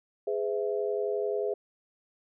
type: chord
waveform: sine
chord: E major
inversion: first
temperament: equal with one note detuned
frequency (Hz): 415.3 / 506.6 / 659.3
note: G#4 / B4 / E5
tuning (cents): 0 / +44 / 0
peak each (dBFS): -29 / -33 / -35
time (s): 0.27-1.54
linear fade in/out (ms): 5
effects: none